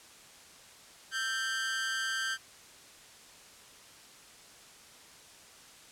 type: tone with amplitude modulation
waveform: sawtooth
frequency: 1568 Hz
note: G6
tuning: in tune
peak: -24 dBFS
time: 1.11-2.38 s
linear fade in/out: 50 ms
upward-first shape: sine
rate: 237 Hz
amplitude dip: 75%
effects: white hiss -54 dBFS RMS until 5.91 s + low-pass 9000 Hz 12 dB/octave